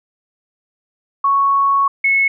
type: tone pair in turn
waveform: sine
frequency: 1108.7 / 2192 Hz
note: C#6 / C#7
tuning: 0 / -20 cents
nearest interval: octave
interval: 1180 cents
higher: second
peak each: -11 dBFS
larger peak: neither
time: 1.24-1.88 / 2.04-2.28 s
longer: first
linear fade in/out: 5 ms
effects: none